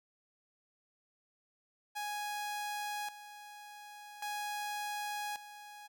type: tone with tremolo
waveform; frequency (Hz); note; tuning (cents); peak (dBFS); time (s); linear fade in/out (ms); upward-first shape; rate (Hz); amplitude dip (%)
sawtooth; 830.6; G#5; 0; -33; 1.95-5.88; 20; square; 0.44; 75
effects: none